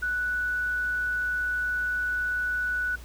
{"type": "tone", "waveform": "sine", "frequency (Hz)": 1480, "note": "F#6", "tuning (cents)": 0, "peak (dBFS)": -25, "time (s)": [0.02, 2.96], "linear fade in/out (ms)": 10, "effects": ["added 60 Hz sine -41 dBFS peak until 3.04 s", "pink hiss -50 dBFS RMS until 3.04 s"]}